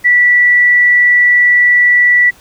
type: tone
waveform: sine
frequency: 1957 Hz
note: B6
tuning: 16 cents flat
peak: -5 dBFS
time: 0.04-2.31 s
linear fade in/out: 20 ms
effects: pink hiss -43 dBFS RMS until 2.4 s